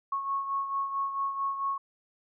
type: beating tone pair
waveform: sine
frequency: 1099 / 1103.5 Hz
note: C#6 / C#6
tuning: -15 / -8 cents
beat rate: 4.5 Hz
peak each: -29 / -37 dBFS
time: 0.12-1.78 s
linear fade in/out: 5 ms
effects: none